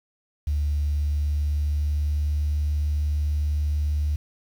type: tone with pitch glide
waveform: sine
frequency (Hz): 73.42 to 74.44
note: D2 to D2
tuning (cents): 0 to +24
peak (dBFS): -20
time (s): 0.47-4.16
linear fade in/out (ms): 5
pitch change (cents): +24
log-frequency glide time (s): 0.88-2.54
effects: tanh soft clip ceiling -16 dBFS + 8-bit